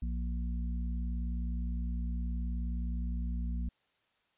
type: harmonic tone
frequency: 59.3 Hz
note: A#1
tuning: 30 cents sharp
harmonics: 1 / 3 / 4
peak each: -32 / -42 / -44 dBFS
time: 0.02-3.69 s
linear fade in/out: 5 ms
effects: white hiss -74 dBFS RMS until 4.37 s + resampled to 8000 Hz